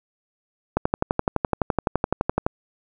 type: click train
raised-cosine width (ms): 1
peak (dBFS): -5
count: 21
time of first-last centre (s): 0.77-2.465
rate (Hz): 11.8
effects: none